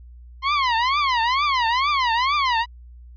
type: tone with vibrato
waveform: sawtooth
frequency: 1036 Hz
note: C6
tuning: 17 cents flat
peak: -14 dBFS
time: 0.42-2.66 s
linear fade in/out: 50 ms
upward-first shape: triangle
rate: 2.2 Hz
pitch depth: 270 cents each way
effects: added 60 Hz sine -40 dBFS peak until 3.16 s + resampled to 11025 Hz